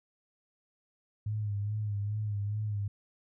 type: tone with vibrato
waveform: sine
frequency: 104.2 Hz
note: G#2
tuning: 6 cents sharp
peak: -30 dBFS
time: 1.26-2.88 s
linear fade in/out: 5 ms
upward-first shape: sine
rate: 2.4 Hz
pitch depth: 52 cents each way
effects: none